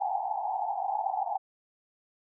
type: band-pass noise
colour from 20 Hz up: white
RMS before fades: -31 dBFS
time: 0-1.38 s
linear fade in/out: 20 ms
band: 740 to 850 Hz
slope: 96 dB/octave
effects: none